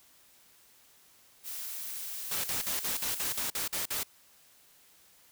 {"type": "noise", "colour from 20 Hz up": "blue", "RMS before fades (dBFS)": -39, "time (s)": [1.43, 3.44], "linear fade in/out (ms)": 50}
{"type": "noise bursts", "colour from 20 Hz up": "white", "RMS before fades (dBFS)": -33, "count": 10, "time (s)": [2.31, 4.033], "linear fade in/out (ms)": 5, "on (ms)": 130, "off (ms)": 47}
{"effects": ["white hiss -61 dBFS RMS until 5.31 s"]}